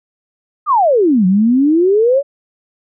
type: exponential two-way sweep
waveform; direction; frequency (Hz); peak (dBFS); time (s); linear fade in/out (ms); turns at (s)
sine; down then up; 1275 to 179.2 to 579; -8; 0.66-2.23; 50; 1.26
effects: none